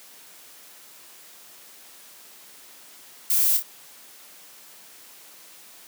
violet noise with echo, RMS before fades -21 dBFS, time 3.3-3.57 s, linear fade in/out 2 ms, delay 27 ms, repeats 2, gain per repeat -6 dB, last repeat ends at 3.624 s, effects white hiss -48 dBFS RMS until 5.87 s + high-pass 200 Hz 12 dB/octave

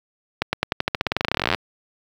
accelerating click train, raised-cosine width 0.3 ms, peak -3 dBFS, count 28, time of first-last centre 0.42-1.546 s, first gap 110 ms, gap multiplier 0.91, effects high-pass 60 Hz 12 dB/octave + 7-bit

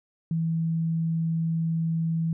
sine tone, 163.7 Hz, E3, 12 cents flat, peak -23 dBFS, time 0.31-2.33 s, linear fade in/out 2 ms, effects none

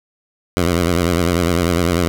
10% pulse tone with vibrato, 86.5 Hz, F2, 16 cents flat, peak -6 dBFS, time 0.57-2.08 s, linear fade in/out 0 ms, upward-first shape sine, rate 10 Hz, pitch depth 93 cents each way, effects none

